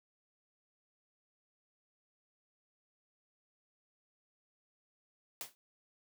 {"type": "noise with exponential decay", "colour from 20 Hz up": "white", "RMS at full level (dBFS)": -38, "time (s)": [5.41, 5.55], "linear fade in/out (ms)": 0, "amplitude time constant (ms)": 30, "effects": ["high-pass 150 Hz 12 dB/octave"]}